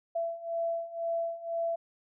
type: beating tone pair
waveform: sine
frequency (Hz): 669 / 671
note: E5 / E5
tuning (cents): +25 / +31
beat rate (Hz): 2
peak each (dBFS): -35 / -32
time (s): 0.15-1.76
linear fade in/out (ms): 10
effects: none